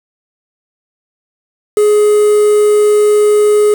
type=tone with quantisation; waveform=triangle; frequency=419.2 Hz; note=G#4; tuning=16 cents sharp; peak=-4 dBFS; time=1.77-3.74 s; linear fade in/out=2 ms; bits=4; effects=none